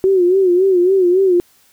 sine tone with vibrato, 369.4 Hz, F#4, 3 cents flat, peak -9 dBFS, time 0.04-1.4 s, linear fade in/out 0 ms, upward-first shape sine, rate 3.6 Hz, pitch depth 95 cents each way, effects white hiss -53 dBFS RMS until 1.72 s

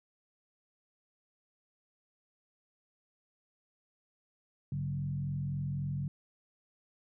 sine tone with frequency modulation, 141.4 Hz, C#3, 35 cents sharp, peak -32 dBFS, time 4.72-6.08 s, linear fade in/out 2 ms, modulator 43.7 Hz, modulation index 0.79, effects none

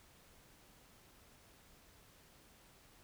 silence, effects pink hiss -64 dBFS RMS until 3.03 s

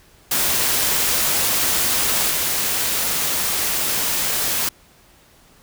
white noise with level steps, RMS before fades -19 / -21 dBFS, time 0.31-4.69 s, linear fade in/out 5 ms, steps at 2.3 s, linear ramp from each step 2 ms, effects pink hiss -52 dBFS RMS until 5.62 s

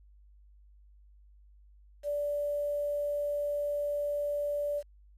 sine tone with quantisation, 582 Hz, D5, 16 cents flat, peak -29 dBFS, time 2.03-4.83 s, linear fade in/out 50 ms, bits 9, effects added 50 Hz sine -55 dBFS peak until 5.17 s + resampled to 32000 Hz

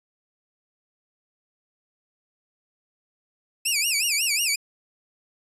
15% pulse tone with vibrato, 2545 Hz, D#7, 39 cents sharp, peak -14 dBFS, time 3.65-4.56 s, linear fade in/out 10 ms, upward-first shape sine, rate 5.5 Hz, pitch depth 210 cents each way, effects resampled to 32000 Hz

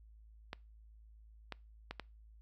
clicks, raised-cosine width 0.3 ms, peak -25 dBFS, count 4, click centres 0.531 / 1.523 / 1.91 / 1.997 s, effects noise-tail reverb RT60 0.3 s tail -25 dB re dry + added 54 Hz sine -56 dBFS peak until 2.41 s

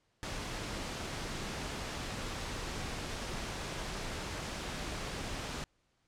pink noise, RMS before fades -39 dBFS, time 0.23-5.64 s, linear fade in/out 0 ms, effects pink hiss -75 dBFS RMS until 6.07 s + low-pass 7000 Hz 12 dB/octave

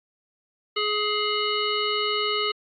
harmonic tone with a mistuned harmonic, 420 Hz, G#4, 19 cents sharp, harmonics 1 / 3 / 5 / 7 / 9 / 10, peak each -28 / -28 / -31 / -28 / -35 / -33 dBFS, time 0.76-2.52 s, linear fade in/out 10 ms, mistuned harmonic 10, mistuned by +19 cents, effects AAC 64 kbps

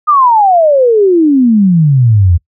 sine exponential sweep, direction down, 1244.5 to 81.6 Hz, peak -4 dBFS, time 0.07-2.38 s, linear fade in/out 20 ms, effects noise-tail reverb RT60 0.1 s tail -23 dB re dry

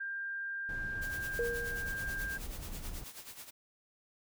sine tone, 1594 Hz, G6, 28 cents sharp, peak -36 dBFS, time 0-2.38 s, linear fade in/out 10 ms
brown noise, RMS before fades -43 dBFS, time 0.69-3.04 s, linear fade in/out 2 ms
white noise with tremolo, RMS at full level -46 dBFS, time 1.01-3.51 s, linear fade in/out 20 ms, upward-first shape sine, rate 9.3 Hz, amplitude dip 70%
sine tone with exponential decay, 472.2 Hz, A#4, 22 cents sharp, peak -29 dBFS, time 1.39-2.13 s, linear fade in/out 2 ms, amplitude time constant 160 ms
effects none

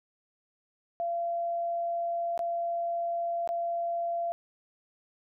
sine tone with dropouts, 684 Hz, F5, 36 cents flat, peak -28 dBFS, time 1-4.32 s, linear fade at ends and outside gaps 0 ms, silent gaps 2.377-2.392 / 3.475-3.49 s, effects none

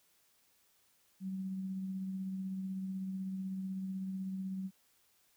sine tone with tremolo, 190 Hz, F#3, 46 cents sharp, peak -35 dBFS, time 1.2-4.71 s, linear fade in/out 50 ms, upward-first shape triangle, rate 16 Hz, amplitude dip 30%, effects white hiss -71 dBFS RMS until 5.36 s

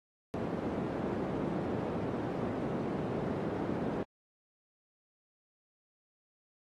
white band-pass noise, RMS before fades -35 dBFS, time 0.34-4.03 s, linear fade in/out 0 ms, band 130 to 390 Hz, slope 12 dB/octave, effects AAC 32 kbps

